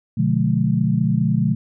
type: chord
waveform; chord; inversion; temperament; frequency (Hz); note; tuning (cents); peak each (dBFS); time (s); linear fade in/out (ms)
sine; B diminished seventh; none; just; 123.47 / 148.16 / 177.8 / 213.4; B2 / D3 / F3 / Ab3; 0 / +16 / +31 / +47; -21; 0.17-1.55; 10
effects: none